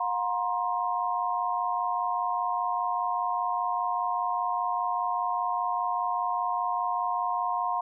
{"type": "tone cluster", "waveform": "sine", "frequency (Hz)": [719, 950, 1055], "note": ["F#5", "A#5", "C6"], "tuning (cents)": [-50, 33, 14], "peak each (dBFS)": -30, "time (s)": [0, 7.81], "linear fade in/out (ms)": 5, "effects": []}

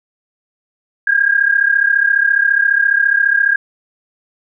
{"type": "tone pair together", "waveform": "sine", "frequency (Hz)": [1604, 1638.6], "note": ["G6", "G#6"], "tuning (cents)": [39, -24], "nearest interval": "unison", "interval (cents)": 37, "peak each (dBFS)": -13, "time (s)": [1.07, 3.56], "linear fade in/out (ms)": 5, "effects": []}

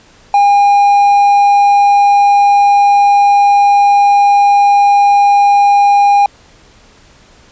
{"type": "tone", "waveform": "triangle", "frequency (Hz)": 810, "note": "G#5", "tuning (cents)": -43, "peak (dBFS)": -3, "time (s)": [0.34, 6.26], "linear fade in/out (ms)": 2, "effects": ["pink hiss -44 dBFS RMS until 7.51 s", "resampled to 16000 Hz"]}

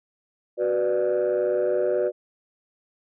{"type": "chord", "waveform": "sine", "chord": "B minor", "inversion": "second", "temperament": "just", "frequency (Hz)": [370.4, 493.9, 592.7], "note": ["F#4", "B4", "D5"], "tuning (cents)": [2, 0, 16], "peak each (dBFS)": -23, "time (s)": [0.57, 2.12], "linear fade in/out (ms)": 50, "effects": ["tanh soft clip ceiling -16 dBFS"]}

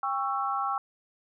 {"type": "chord", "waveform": "sine", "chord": "C# diminished", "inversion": "second", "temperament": "just", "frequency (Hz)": [798.3, 1108.7, 1330.5], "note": ["G5", "C#6", "E6"], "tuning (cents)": [31, 0, 16], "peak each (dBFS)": -31, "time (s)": [0.03, 0.78], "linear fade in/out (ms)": 2, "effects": []}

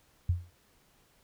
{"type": "tone with exponential decay", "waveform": "sine", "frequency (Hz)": 87.8, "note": "F2", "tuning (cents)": 10, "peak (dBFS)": -21, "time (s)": [0.29, 0.51], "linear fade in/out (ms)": 5, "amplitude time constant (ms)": 47, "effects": ["pink hiss -66 dBFS RMS until 1.23 s"]}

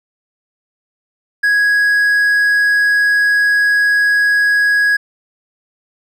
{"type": "tone", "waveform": "triangle", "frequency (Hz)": 1661.2, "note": "G#6", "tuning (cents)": 0, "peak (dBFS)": -8, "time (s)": [1.43, 4.97], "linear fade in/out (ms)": 10, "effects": []}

